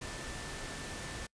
sine tone in noise, 1773 Hz, A6, 13 cents sharp, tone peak -50 dBFS, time 0.01-1.27 s, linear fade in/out 10 ms, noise pink, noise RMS -42 dBFS, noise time 0.01-1.27 s, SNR -11 dB, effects noise-tail reverb RT60 0.1 s tail -26 dB re dry + resampled to 22050 Hz

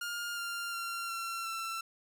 sawtooth tone with pitch steps, 1412 / 1394.2 / 1376.6 / 1359.2 / 1342 Hz, F6 / F6 / F6 / F6 / E6, +19 / -3 / -25 / -47 / +31 cents, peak -32 dBFS, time 0.01-1.81 s, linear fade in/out 5 ms, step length 360 ms, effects none

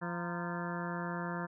harmonic tone with a mistuned harmonic, 173.1 Hz, F3, 15 cents flat, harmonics 1 / 2 / 3 / 4 / 5 / 6 / 7 / 8 / 9 / 10, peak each -38 / -44 / -46 / -46 / -45 / -46 / -48 / -46 / -47 / -47 dBFS, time 0.01-1.47 s, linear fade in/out 20 ms, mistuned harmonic 5, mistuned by +120 cents, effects none

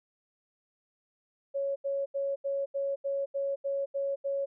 sine tone bursts, 554.4 Hz, C#5, in tune, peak -28 dBFS, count 10, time 1.54-4.46 s, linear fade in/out 20 ms, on 220 ms, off 80 ms, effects none

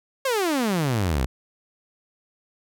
sawtooth exponential sweep, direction down, 554.4 to 58.27 Hz, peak -17 dBFS, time 0.25-1.26 s, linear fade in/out 5 ms, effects none

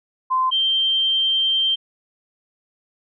sine tone pair in turn, 1034 / 3145 Hz, C6 / G7, -21 / +5 cents, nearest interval octave + perfect fifth, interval 1926 cents, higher second, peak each -16 dBFS, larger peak neither, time 0.3-0.51 / 0.51-1.76 s, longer second, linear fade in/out 20 ms, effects none

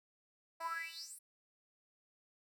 10% pulse tone with high-pass filter sweep, 329.6 Hz, E4, in tune, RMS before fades -44 dBFS, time 0.6-1.19 s, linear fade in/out 10 ms, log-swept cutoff 760 to 11000 Hz, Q 9.8, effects none

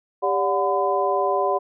sine tone cluster, 396.5 / 576 / 731 / 1011 Hz, G4 / D5 / F#5 / B5, +20 / -34 / -21 / +40 cents, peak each -24 dBFS, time 0.22-1.59 s, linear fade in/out 20 ms, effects none

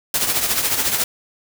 white noise with tremolo, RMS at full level -17 dBFS, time 0.14-1.04 s, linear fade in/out 2 ms, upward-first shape triangle, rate 14 Hz, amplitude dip 65%, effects none

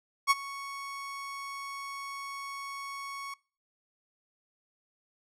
30% pulse tone with ADSR envelope, 1108.7 Hz, C#6, in tune, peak -16 dBFS, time 0.27-3.34 s, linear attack 37 ms, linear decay 30 ms, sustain -19 dB, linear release 4 ms, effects noise-tail reverb RT60 0.4 s tail -24 dB re dry + low-pass 11000 Hz 12 dB/octave

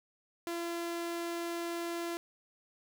sawtooth tone, 340.5 Hz, F4, 44 cents flat, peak -31 dBFS, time 0.47-2.17 s, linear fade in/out 0 ms, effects none

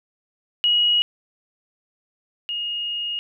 sine tone pair in turn, 2900 / 2860 Hz, F#7 / F7, -35 / +41 cents, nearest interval unison, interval 24 cents, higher first, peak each -15 / -24 dBFS, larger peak first, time 0.64-1.02 / 2.49-3.19 s, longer second, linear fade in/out 0 ms, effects none

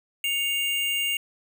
square tone pair together, 2217 / 2801 Hz, C#7 / F7, 0 / +4 cents, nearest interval major third, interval 404 cents, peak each -32 / -25 dBFS, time 0.24-1.17 s, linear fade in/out 2 ms, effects none

